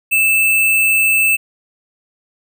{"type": "tone with sample-and-hold", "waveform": "sine", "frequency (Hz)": 2637, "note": "E7", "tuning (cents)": 0, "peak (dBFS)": -10, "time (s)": [0.11, 1.37], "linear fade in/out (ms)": 20, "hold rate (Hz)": 11025, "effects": []}